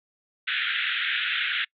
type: band-pass noise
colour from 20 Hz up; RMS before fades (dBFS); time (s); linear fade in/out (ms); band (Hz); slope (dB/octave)
pink; -27; 0.47-1.65; 10; 1400 to 3700; 96
effects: noise-tail reverb RT60 0.1 s tail -26 dB re dry

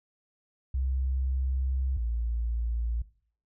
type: tone pair in turn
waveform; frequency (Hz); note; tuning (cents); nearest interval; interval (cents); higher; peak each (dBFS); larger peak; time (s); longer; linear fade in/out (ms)
sine; 65.41 / 57.64; C2 / A#1; 0 / -19; major second; 219; first; -26 / -27; first; 0.74-1.97 / 1.97-3.02; first; 5
effects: noise-tail reverb RT60 0.5 s tail -18 dB re dry

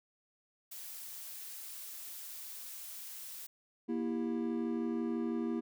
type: noise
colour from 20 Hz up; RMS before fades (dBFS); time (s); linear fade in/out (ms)
blue; -46; 0.71-3.47; 10
type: chord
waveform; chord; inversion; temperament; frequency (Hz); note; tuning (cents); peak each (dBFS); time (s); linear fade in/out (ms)
triangle; E diminished; second; just; 237.3 / 329.6 / 395.6; Bb3 / E4 / G4; +31 / 0 / +16; -33 / -35 / -39; 3.88-5.61; 20
effects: none

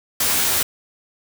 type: noise with comb filter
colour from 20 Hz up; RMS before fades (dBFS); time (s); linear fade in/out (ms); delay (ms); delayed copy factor
white; -19; 0.2-0.63; 5; 13; +0.55
effects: none

